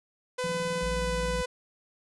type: tone with pitch glide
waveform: sawtooth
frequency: 503 to 499.8 Hz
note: B4 to B4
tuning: +32 to +21 cents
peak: -25 dBFS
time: 0.38-1.46 s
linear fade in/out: 10 ms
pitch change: -11 cents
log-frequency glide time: 0.88-1.02 s
type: tone with tremolo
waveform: sine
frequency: 173.2 Hz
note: F3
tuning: 14 cents flat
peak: -32 dBFS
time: 0.44-1.41 s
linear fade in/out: 0 ms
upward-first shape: square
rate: 19 Hz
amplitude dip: 70%
type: tone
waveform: sine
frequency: 56.6 Hz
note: A1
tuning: 50 cents sharp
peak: -32 dBFS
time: 0.82-1.43 s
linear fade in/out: 10 ms
effects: resampled to 24000 Hz